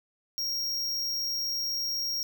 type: tone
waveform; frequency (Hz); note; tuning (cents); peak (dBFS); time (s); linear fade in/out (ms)
square; 5588; F8; 0; -29; 0.38-2.23; 0
effects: none